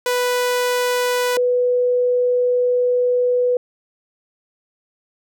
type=tone pair in turn; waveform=sawtooth / sine; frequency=493.9 / 493.9 Hz; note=B4 / B4; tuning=0 / 0 cents; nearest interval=unison; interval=0 cents; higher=neither; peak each=-13 / -14 dBFS; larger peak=first; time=0.06-1.37 / 1.37-3.57 s; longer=second; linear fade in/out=2 ms; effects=none